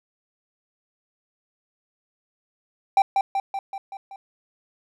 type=tone with echo; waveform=triangle; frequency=784 Hz; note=G5; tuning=in tune; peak=-11 dBFS; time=2.97-3.02 s; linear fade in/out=2 ms; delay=190 ms; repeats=6; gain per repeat=-4 dB; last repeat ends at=4.16 s; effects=none